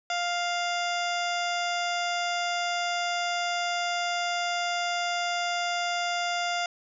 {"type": "harmonic tone", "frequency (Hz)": 700, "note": "F5", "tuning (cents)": 4, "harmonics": [1, 2, 3, 4, 5, 7, 8, 9, 10], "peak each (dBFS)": [-29, -33, -35, -37, -37, -39, -46, -46, -44], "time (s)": [0.1, 6.66], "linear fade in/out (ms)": 2, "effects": []}